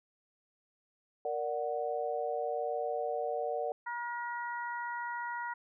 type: chord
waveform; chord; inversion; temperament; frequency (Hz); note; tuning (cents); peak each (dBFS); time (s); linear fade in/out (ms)
sine; Bb augmented; none; equal; 466.2 / 587.3 / 740; Bb4 / D5 / F#5; 0 / 0 / 0; -36; 1.25-3.72; 2
type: harmonic tone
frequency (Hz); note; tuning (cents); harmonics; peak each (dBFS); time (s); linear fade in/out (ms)
477.2; A#4; +41; 2 / 3 / 4; -37 / -41 / -43; 3.86-5.54; 10
effects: none